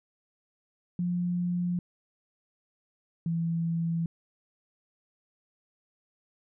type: tone pair in turn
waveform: sine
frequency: 176.5 / 166.59 Hz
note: F3 / E3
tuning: +19 / +19 cents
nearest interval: minor second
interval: 100 cents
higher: first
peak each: -26 dBFS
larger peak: neither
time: 0.99-1.79 / 3.26-4.06 s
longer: neither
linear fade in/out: 2 ms
effects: none